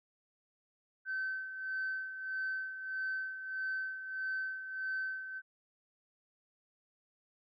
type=tone with tremolo; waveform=sine; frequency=1536 Hz; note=G6; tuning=36 cents flat; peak=-32 dBFS; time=1.05-5.42 s; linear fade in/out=50 ms; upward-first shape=sine; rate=1.6 Hz; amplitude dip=65%; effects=tanh soft clip ceiling -30 dBFS